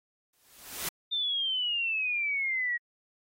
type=noise with exponential growth; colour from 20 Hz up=white; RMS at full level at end=-31 dBFS; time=0.33-0.89 s; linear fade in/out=5 ms; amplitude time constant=120 ms
type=exponential sweep; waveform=sine; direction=down; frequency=3621 to 1894 Hz; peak=-27 dBFS; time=1.11-2.78 s; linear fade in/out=20 ms
effects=AAC 48 kbps